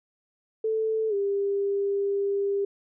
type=tone with pitch glide; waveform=sine; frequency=440.4 to 399.2 Hz; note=A4 to G4; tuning=+2 to +32 cents; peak=-23 dBFS; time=0.64-2.65 s; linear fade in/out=5 ms; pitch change=-170 cents; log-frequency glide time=1.09-1.14 s; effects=none